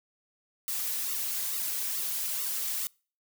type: noise with flanger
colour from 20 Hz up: blue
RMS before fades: -32 dBFS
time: 0.68-2.87 s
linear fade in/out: 0 ms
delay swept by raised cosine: 1.2 to 3.9 ms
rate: 2.3 Hz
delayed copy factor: -0.9
effects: noise-tail reverb RT60 0.4 s tail -26 dB re dry